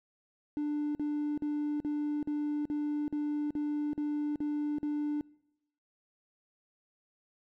triangle tone bursts, 296 Hz, D4, 14 cents sharp, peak -27 dBFS, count 11, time 0.57-5.21 s, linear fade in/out 0 ms, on 380 ms, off 46 ms, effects noise-tail reverb RT60 0.9 s tail -26 dB re dry + tanh soft clip ceiling -25 dBFS

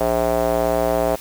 square tone with band-pass filter, 58.9 Hz, A#1, 19 cents sharp, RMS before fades -19 dBFS, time 0-1.16 s, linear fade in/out 10 ms, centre 620 Hz, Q 3.2, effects white hiss -38 dBFS RMS until 1.2 s

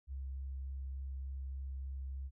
sine tone with vibrato, 67 Hz, C2, 42 cents sharp, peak -39 dBFS, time 0.07-2.31 s, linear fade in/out 50 ms, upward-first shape sine, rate 3.4 Hz, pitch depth 9 cents each way, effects none

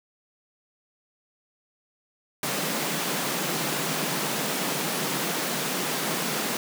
pink high-pass noise, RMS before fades -28 dBFS, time 2.43-6.57 s, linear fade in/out 2 ms, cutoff 140 Hz, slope 96 dB/octave, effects none

